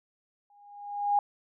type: tone with exponential growth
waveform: sine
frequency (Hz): 817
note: G#5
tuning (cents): -29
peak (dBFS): -19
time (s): 0.5-1.19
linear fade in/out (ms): 2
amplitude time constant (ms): 150
effects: none